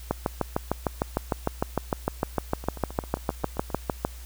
two click trains, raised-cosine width 1 ms, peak -24 / -9 dBFS, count 9 / 27, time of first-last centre 2.64-3.702 / 0.11-4.049 s, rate 7.53 / 6.6 Hz, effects added 60 Hz sine -39 dBFS peak until 4.25 s + white hiss -49 dBFS RMS until 4.25 s

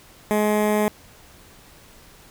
15% pulse tone with notch filter, 211 Hz, G#3, 28 cents sharp, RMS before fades -20 dBFS, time 0.31-0.88 s, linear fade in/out 0 ms, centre 4400 Hz, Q 0.74, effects pink hiss -49 dBFS RMS until 2.3 s

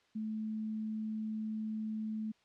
sine tone, 217.3 Hz, A3, 21 cents flat, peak -35 dBFS, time 0.15-2.32 s, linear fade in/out 10 ms, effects white hiss -70 dBFS RMS until 2.44 s + low-pass 4000 Hz 12 dB/octave

